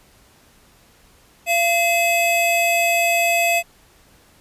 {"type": "tone pair together", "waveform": "square", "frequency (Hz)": [685.4, 2572], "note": ["F5", "E7"], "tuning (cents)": [-33, -43], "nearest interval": "octave + major seventh", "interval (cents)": 2290, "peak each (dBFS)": -19, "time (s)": [1.46, 3.63], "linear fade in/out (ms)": 50, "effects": ["pink hiss -53 dBFS RMS until 4.4 s", "resampled to 32000 Hz"]}